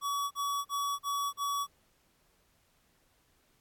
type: tone bursts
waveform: square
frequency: 1134 Hz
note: C#6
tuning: 39 cents sharp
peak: -31 dBFS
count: 5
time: 0.01-1.67 s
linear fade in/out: 50 ms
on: 300 ms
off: 40 ms
effects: pink hiss -70 dBFS RMS until 3.6 s + AAC 64 kbps